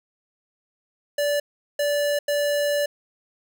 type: tone bursts at uneven times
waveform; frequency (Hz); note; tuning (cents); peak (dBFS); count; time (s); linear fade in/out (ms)
square; 581; D5; -19; -21; 3; 1.18-1.4 / 1.79-2.19 / 2.28-2.86; 5
effects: none